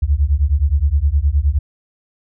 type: beating tone pair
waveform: sine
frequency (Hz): 67.2 / 76.8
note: C2 / D#2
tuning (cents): +47 / -22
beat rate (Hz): 9.6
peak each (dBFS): -15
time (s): 0.02-1.59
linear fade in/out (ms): 10
effects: none